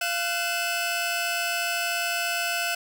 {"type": "tone cluster", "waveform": "sawtooth", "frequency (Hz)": [693, 1500, 2613], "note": ["F5", "F#6", "E7"], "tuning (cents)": [-14, 23, -16], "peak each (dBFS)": -26, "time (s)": [0.01, 2.75], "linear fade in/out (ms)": 5, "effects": []}